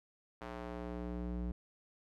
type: tone with band-pass filter sweep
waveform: square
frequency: 60 Hz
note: B1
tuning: 49 cents flat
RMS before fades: -41 dBFS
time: 0.41-1.52 s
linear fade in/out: 5 ms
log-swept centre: 1000 to 150 Hz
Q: 0.71
effects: none